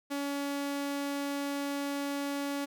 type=tone; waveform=sawtooth; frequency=282.5 Hz; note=C#4; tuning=33 cents sharp; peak=-28 dBFS; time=0.1-2.66 s; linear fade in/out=20 ms; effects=none